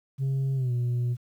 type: tone with pitch glide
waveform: sine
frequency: 135.1 to 121.76 Hz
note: C#3 to B2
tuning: -44 to -24 cents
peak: -21 dBFS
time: 0.18-1.17 s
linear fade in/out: 50 ms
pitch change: -180 cents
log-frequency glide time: 0.55-0.72 s
effects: tanh soft clip ceiling -23 dBFS + 10-bit